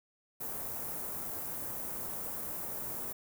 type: band-stop noise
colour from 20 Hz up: white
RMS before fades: -39 dBFS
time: 0.4-3.13 s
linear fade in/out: 10 ms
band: 950 to 14000 Hz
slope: 12 dB/octave
effects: none